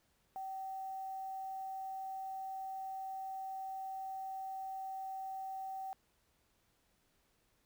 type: tone with quantisation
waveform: sine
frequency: 768 Hz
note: G5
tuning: 36 cents flat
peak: -40 dBFS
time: 0.36-5.93 s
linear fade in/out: 0 ms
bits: 10
effects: pink hiss -75 dBFS RMS until 7.65 s